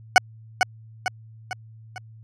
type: tone with echo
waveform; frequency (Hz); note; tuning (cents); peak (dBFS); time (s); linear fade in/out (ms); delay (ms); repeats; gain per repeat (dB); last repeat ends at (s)
20% pulse; 740; F#5; 0; -4; 0.16-0.18; 0; 450; 4; -6; 1.98
effects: added 111 Hz sine -43 dBFS peak until 2.23 s + low-pass 7000 Hz 12 dB/octave